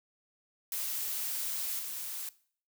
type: noise with level steps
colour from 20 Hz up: blue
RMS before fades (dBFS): -35 / -39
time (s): 0.72-2.29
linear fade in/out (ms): 2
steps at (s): 1.79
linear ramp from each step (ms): 2
effects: noise-tail reverb RT60 0.5 s tail -19 dB re dry